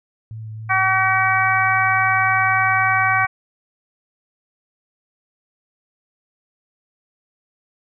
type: tone with vibrato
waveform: sine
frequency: 109.8 Hz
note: A2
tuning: 3 cents flat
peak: -29 dBFS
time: 0.31-3.25 s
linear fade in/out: 0 ms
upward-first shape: sine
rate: 3.6 Hz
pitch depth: 16 cents each way
type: harmonic tone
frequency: 380 Hz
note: F#4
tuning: 46 cents sharp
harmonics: 2 / 3 / 4 / 5 / 6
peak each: -21 / -20 / -20 / -23 / -21 dBFS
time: 0.69-3.27 s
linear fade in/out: 20 ms
effects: none